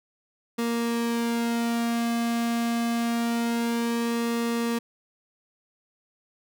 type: tone with flanger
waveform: sawtooth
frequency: 233.6 Hz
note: A#3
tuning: 4 cents sharp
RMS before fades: -26 dBFS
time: 0.58-4.79 s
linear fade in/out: 10 ms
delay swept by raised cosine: 1.3 to 2.22 ms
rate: 0.26 Hz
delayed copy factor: -0.6
effects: none